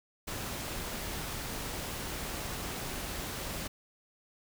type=noise; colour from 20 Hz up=pink; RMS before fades=-38 dBFS; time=0.27-3.68 s; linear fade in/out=10 ms; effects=none